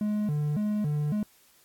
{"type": "tone with vibrato", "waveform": "triangle", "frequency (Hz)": 176.7, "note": "F3", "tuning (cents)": 21, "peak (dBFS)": -23, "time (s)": [0.01, 1.23], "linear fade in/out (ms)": 2, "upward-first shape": "square", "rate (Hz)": 1.8, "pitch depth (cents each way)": 300, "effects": ["white hiss -61 dBFS RMS until 1.64 s", "AAC 64 kbps"]}